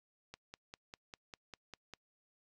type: click train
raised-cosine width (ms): 0.2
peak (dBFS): -30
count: 9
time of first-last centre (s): 0.34-1.937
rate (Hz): 5.01
effects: noise-tail reverb RT60 0.1 s tail -26 dB re dry